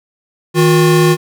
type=tone pair together; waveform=square; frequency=158.64 / 358.4 Hz; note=D#3 / F4; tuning=+34 / +45 cents; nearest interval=octave + major second; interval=1411 cents; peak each=-11 dBFS; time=0.54-1.17 s; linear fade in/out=50 ms; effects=none